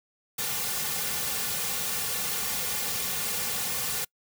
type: noise with comb filter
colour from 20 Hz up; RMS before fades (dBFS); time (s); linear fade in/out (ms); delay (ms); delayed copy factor
white; -30; 0.38-4.05; 10; 3.1; -0.95
effects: noise-tail reverb RT60 0.1 s tail -26 dB re dry